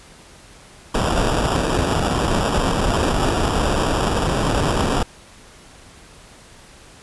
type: noise with sample-and-hold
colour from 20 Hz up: pink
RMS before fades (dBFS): -19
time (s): 0.94-5.03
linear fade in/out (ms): 5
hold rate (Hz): 2100
effects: pink hiss -45 dBFS RMS until 7.02 s + resampled to 24000 Hz